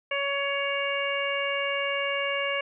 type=harmonic tone; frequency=560 Hz; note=C#5; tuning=18 cents sharp; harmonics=1 / 2 / 3 / 4 / 5; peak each=-30 / -34 / -34 / -31 / -32 dBFS; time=0.11-2.61 s; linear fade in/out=5 ms; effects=none